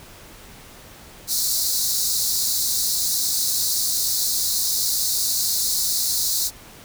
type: high-pass noise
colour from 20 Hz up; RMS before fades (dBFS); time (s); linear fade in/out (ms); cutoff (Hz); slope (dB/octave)
pink; -22; 1.27-6.51; 50; 3900; 96
effects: pink hiss -44 dBFS RMS until 6.84 s